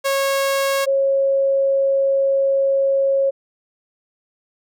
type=tone pair in turn; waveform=sawtooth / sine; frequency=548 / 546 Hz; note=C#5 / C#5; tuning=-20 / -26 cents; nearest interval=unison; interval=6 cents; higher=first; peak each=-13 / -14 dBFS; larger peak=first; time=0.04-0.86 / 0.86-3.31 s; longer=second; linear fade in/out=20 ms; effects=none